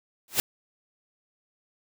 white noise with exponential growth, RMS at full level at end -19 dBFS, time 0.28-0.4 s, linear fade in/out 0 ms, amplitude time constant 24 ms, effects none

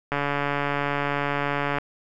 click train, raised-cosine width 0.5 ms, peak -10 dBFS, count 239, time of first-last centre 0.12-1.784 s, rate 143 Hz, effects none

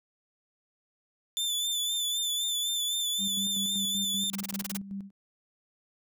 sawtooth tone with vibrato, 3520 Hz, A7, in tune, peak -25 dBFS, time 1.37-4.3 s, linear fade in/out 0 ms, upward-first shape sine, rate 3.9 Hz, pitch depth 40 cents each way
sine tone with tremolo, 197 Hz, G3, 9 cents sharp, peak -33 dBFS, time 3.18-5.11 s, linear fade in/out 50 ms, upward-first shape square, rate 5.2 Hz, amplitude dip 60%
white noise bursts, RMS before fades -34 dBFS, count 9, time 4.33-4.771 s, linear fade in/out 5 ms, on 25 ms, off 27 ms
effects none

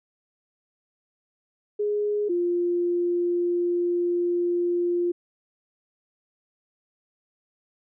sine tone pair in turn, 415.9 / 349.7 Hz, G#4 / F4, +2 / +2 cents, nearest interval minor third, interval 300 cents, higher first, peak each -22 / -21 dBFS, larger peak second, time 1.79-2.29 / 2.29-5.12 s, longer second, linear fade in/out 10 ms, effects none

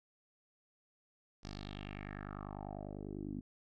10% pulse tone with low-pass filter sweep, 50.1 Hz, G1, 38 cents sharp, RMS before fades -45 dBFS, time 1.43-3.41 s, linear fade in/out 10 ms, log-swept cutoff 5500 to 250 Hz, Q 3.8, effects none

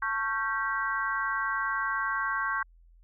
sine tone cluster, 888 / 1105 / 1372 / 1565 / 1937 Hz, A5 / C#6 / F6 / G6 / B6, +16 / -6 / -31 / -3 / -34 cents, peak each -39 / -31 / -38 / -30 / -39 dBFS, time 0.02-2.63 s, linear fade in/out 5 ms, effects added 42 Hz sine -54 dBFS peak until 3.03 s

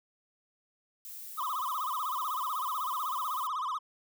violet noise, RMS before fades -44 dBFS, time 1.05-3.47 s, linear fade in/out 0 ms
triangle tone with vibrato, 1126 Hz, C#6, 27 cents sharp, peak -29 dBFS, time 1.37-3.79 s, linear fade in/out 20 ms, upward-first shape sine, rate 16 Hz, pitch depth 220 cents each way
effects none

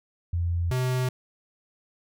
sine / square tone pair in turn, 85.9 / 127.56 Hz, F2 / C3, -28 / -44 cents, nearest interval perfect fifth, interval 684 cents, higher second, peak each -23 / -24 dBFS, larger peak first, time 0.33-0.71 / 0.71-1.09 s, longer neither, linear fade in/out 5 ms, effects none

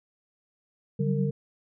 sine tone cluster, 142.9 / 183.8 / 192.5 / 456.1 Hz, D3 / F#3 / G3 / A#4, -47 / -11 / -31 / -38 cents, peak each -26 / -33 / -28 / -32 dBFS, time 0.99-1.31 s, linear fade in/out 10 ms, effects none

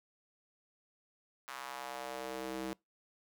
square tone with high-pass filter sweep, 64.9 Hz, C2, 13 cents flat, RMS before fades -42 dBFS, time 1.48-2.73 s, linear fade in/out 0 ms, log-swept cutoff 1200 to 280 Hz, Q 1.8, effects noise-tail reverb RT60 0.2 s tail -25 dB re dry

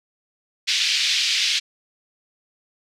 white band-pass noise, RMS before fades -21 dBFS, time 0.67-1.6 s, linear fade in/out 20 ms, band 2300 to 4900 Hz, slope 24 dB/octave, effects none

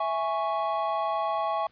triangle chord, C# minor, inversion first, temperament equal, 659.3 / 830.6 / 1108.7 Hz, E5 / G#5 / C#6, 0 / 0 / 0 cents, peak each -28 dBFS, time 0-1.67 s, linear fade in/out 5 ms, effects pink hiss -62 dBFS RMS until 1.71 s + resampled to 11025 Hz

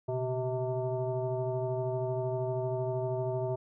sine tone with frequency modulation, 383.6 Hz, G4, 37 cents flat, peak -29 dBFS, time 0.08-3.56 s, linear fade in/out 10 ms, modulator 260 Hz, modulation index 1.4, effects none

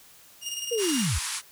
20% pulse tone with tremolo, 2838 Hz, F7, 27 cents sharp, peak -25 dBFS, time 0.41-1.08 s, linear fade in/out 50 ms, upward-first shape square, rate 19 Hz, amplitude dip 45%
sine linear sweep, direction down, 491.8 to 53.4 Hz, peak -24 dBFS, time 0.71-1.19 s, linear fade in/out 10 ms
white band-pass noise, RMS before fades -32 dBFS, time 0.77-1.42 s, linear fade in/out 50 ms, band 870 to 11000 Hz, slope 96 dB/octave
effects white hiss -53 dBFS RMS until 1.51 s

